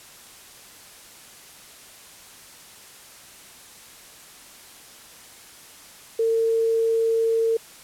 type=tone; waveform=sine; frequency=453.2 Hz; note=A#4; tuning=49 cents flat; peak=-18 dBFS; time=6.19-7.57 s; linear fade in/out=5 ms; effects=white hiss -46 dBFS RMS until 7.83 s + low-pass 12000 Hz 12 dB/octave